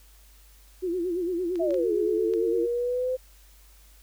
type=tone with vibrato; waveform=sine; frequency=353.2 Hz; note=F4; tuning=20 cents sharp; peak=-25 dBFS; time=0.82-2.67 s; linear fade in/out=20 ms; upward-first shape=sine; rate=8.8 Hz; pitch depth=98 cents each way
type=clicks; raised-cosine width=0.2 ms; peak=-27 dBFS; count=4; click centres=1.557 / 1.707 / 1.743 / 2.337 s
type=exponential two-way sweep; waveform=sine; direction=down then up; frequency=680 to 415.3 to 516 Hz; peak=-24 dBFS; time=1.59-3.17 s; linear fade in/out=20 ms; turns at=1.93 s
effects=added 50 Hz sine -52 dBFS peak until 4.02 s + white hiss -58 dBFS RMS until 4.02 s